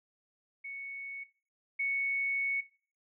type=tone pair in turn; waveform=sine; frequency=2217 / 2217 Hz; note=C#7 / C#7; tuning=0 / 0 cents; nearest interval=unison; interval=0 cents; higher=neither; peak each=-39 / -29 dBFS; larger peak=second; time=0.64-1.24 / 1.79-2.61 s; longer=second; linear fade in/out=10 ms; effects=noise-tail reverb RT60 0.4 s tail -18 dB re dry